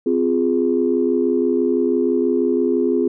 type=chord; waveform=sine; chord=F minor; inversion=second; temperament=equal with one note detuned; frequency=258 / 349.2 / 415.3 Hz; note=C4 / F4 / Ab4; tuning=-24 / 0 / 0 cents; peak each=-19 dBFS; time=0.06-3.08 s; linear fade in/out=5 ms; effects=tanh soft clip ceiling -5 dBFS